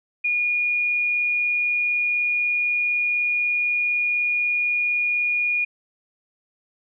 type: tone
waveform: sine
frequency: 2439 Hz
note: D#7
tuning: 35 cents flat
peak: -19 dBFS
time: 0.24-5.65 s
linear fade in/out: 10 ms
effects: none